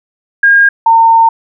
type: tone pair in turn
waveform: sine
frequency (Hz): 1621 / 909.8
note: G#6 / A#5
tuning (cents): -42 / -42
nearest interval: minor seventh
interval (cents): 1000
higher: first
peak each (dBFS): -3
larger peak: neither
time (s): 0.43-0.69 / 0.86-1.29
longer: second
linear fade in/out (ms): 5
effects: none